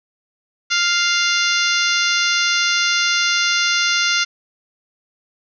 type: harmonic tone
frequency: 698.5 Hz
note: F5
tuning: in tune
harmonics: 2 / 3 / 4 / 5 / 6 / 7 / 8 / 9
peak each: -20 / -22 / -23 / -24 / -25 / -25 / -26 / -27 dBFS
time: 0.7-4.25 s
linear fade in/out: 20 ms
effects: none